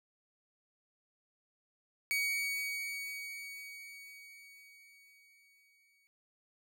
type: tone with exponential decay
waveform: 40% pulse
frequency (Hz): 2251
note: C#7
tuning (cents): +26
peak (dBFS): -29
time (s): 2.11-6.07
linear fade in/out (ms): 0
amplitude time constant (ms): 860
effects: none